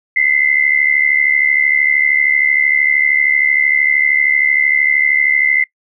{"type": "tone pair together", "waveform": "sine", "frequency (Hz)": [2020, 2093], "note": ["B6", "C7"], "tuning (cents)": [39, 0], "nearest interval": "minor second", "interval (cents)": 61, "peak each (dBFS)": -13, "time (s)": [0.16, 5.64], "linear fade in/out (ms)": 5, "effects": ["noise-tail reverb RT60 0.1 s tail -21 dB re dry"]}